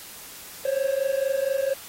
triangle tone pair together, 530.1 / 554.4 Hz, C5 / C#5, +23 / 0 cents, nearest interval minor second, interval 77 cents, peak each -23 dBFS, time 0.65-1.74 s, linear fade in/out 5 ms, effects white hiss -42 dBFS RMS until 1.88 s + AAC 48 kbps

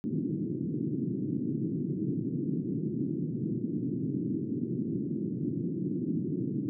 white band-pass noise, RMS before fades -32 dBFS, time 0.04-6.69 s, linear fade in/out 0 ms, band 120 to 340 Hz, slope 48 dB/octave, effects none

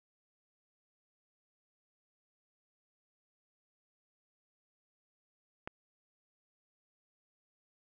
click, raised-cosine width 0.5 ms, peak -24 dBFS, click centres 5.675 s, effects none

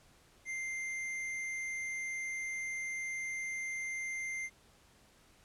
sine tone with tanh clipping, 2093 Hz, C7, in tune, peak -38 dBFS, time 0.45-4.5 s, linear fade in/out 50 ms, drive 12 dB, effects pink hiss -64 dBFS RMS until 5.44 s + low-pass 11000 Hz 12 dB/octave

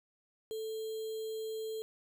sine tone with sample-and-hold, 440 Hz, A4, in tune, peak -36 dBFS, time 0.51-1.82 s, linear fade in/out 0 ms, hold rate 3675 Hz, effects none

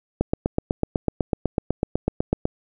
click train, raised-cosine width 2 ms, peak -6 dBFS, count 19, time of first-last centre 0.21-2.454 s, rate 8.02 Hz, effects none

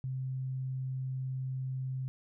sine tone, 130.81 Hz, C3, in tune, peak -33 dBFS, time 0.04-2.08 s, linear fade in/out 0 ms, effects none

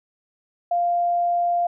sine tone, 697 Hz, F5, 4 cents flat, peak -18 dBFS, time 0.71-1.67 s, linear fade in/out 5 ms, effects none

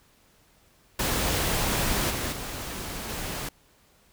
pink noise with level steps, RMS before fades -26 / -30 / -35 / -33 dBFS, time 0.99-3.49 s, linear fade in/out 5 ms, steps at 2.1 / 2.32 / 3.09 s, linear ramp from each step 5 ms, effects pink hiss -61 dBFS RMS until 4.12 s

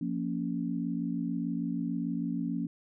sine chord, Bb minor, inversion second, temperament just, 174.81 / 233.1 / 279.7 Hz, F3 / Bb3 / Db4, +2 / 0 / +16 cents, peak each -34 / -34 / -34 dBFS, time 0.01-2.67 s, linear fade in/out 5 ms, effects none

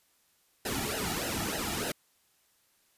pink noise with flanger, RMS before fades -33 dBFS, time 0.65-1.92 s, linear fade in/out 5 ms, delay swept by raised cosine 0.86 to 1.96 ms, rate 3.3 Hz, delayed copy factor -0.85, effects white hiss -69 dBFS RMS until 2.97 s + resampled to 32000 Hz

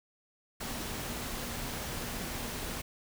sine tone in noise, 237.9 Hz, A#3, 35 cents sharp, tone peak -47 dBFS, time 0.6-2.82 s, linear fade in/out 10 ms, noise pink, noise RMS -38 dBFS, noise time 0.6-2.82 s, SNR -12 dB, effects none

